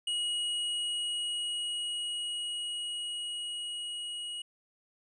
square tone with level ramp, 2900 Hz, F#7, 35 cents flat, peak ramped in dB -30 to -37 dBFS, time 0.07-4.42 s, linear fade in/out 5 ms, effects resampled to 22050 Hz

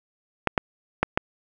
clicks, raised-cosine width 0.5 ms, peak -4 dBFS, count 4, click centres 0.473 / 0.578 / 1.03 / 1.175 s, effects none

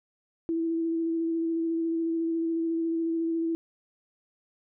sine tone with vibrato, 329.6 Hz, E4, in tune, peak -25 dBFS, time 0.49-3.55 s, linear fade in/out 0 ms, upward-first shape square, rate 14 Hz, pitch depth 12 cents each way, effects none

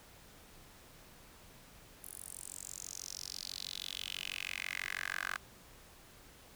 10% pulse tone with high-pass filter sweep, 46.14 Hz, F#1, 4 cents flat, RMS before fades -43 dBFS, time 2.02-5.38 s, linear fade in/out 20 ms, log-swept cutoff 11000 to 1400 Hz, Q 4.2, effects pink hiss -58 dBFS RMS until 6.55 s

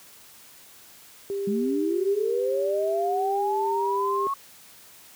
sine tone, 397 Hz, G4, 22 cents sharp, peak -26 dBFS, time 1.3-4.27 s, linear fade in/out 0 ms
sine linear sweep, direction up, 196 to 1108.7 Hz, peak -24 dBFS, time 1.47-4.34 s, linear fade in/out 5 ms
effects white hiss -50 dBFS RMS until 5.15 s + high-pass 60 Hz 12 dB/octave

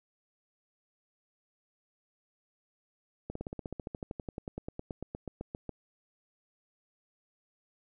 slowing click train, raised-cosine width 2 ms, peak -24 dBFS, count 27, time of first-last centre 3.3-5.693 s, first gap 54 ms, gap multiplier 1.04, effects none

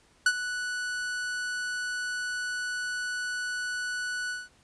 45% pulse tone with ADSR envelope, 1480 Hz, F#6, in tune, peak -17 dBFS, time 0.26-4.49 s, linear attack 4 ms, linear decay 56 ms, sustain -13 dB, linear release 190 ms, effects pink hiss -62 dBFS RMS until 4.63 s + resampled to 22050 Hz

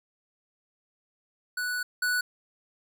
square tone pair in turn, 1479 / 1479 Hz, F#6 / F#6, -1 / -1 cents, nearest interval unison, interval 0 cents, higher neither, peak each -29 / -25 dBFS, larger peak second, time 1.57-1.83 / 2.02-2.21 s, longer first, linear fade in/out 5 ms, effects none

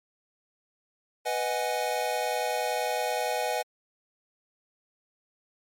square chord, G# minor seventh, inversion first, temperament equal, 493.9 / 622.3 / 740 / 830.6 Hz, B4 / D#5 / F#5 / G#5, 0 / 0 / 0 / 0 cents, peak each -33 dBFS, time 1.25-3.63 s, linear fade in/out 20 ms, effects MP3 64 kbps

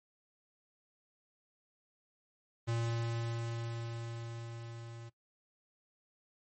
square tone with level ramp, 116.2 Hz, A#2, 5 cents flat, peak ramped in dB -32 to -47 dBFS, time 2.67-5.1 s, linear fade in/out 20 ms, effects noise-tail reverb RT60 0.1 s tail -18 dB re dry + MP3 32 kbps

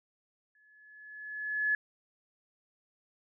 sine tone with exponential growth, 1708 Hz, G#6, 48 cents sharp, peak -24 dBFS, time 0.55-1.75 s, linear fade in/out 2 ms, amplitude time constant 260 ms, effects none

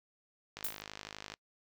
click train, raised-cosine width 0.2 ms, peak -25 dBFS, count 41, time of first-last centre 0.57-1.339 s, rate 52 Hz
violet noise with exponential decay, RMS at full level -32 dBFS, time 0.64-0.82 s, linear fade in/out 5 ms, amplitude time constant 38 ms
effects noise-tail reverb RT60 0.1 s tail -26 dB re dry

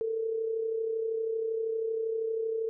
sine tone with amplitude modulation, 448.1 Hz, A4, 32 cents sharp, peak -26 dBFS, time 0.01-2.69 s, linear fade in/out 0 ms, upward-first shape sine, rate 32.7 Hz, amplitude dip 50%, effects none

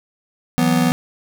square chord, E suspended second, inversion none, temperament just, 164.81 / 185.42 / 247.2 Hz, E3 / F#3 / B3, 0 / +4 / +2 cents, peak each -20 / -22 / -17 dBFS, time 0.58-0.92 s, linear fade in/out 0 ms, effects none

